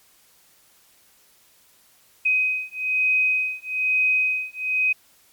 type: beating tone pair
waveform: sine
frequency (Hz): 2516 / 2517.1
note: D#7 / D#7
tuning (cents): +19 / +19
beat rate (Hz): 1.1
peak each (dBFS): -22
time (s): 2.25-4.93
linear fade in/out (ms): 10
effects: white hiss -57 dBFS RMS until 5.32 s + MP3 96 kbps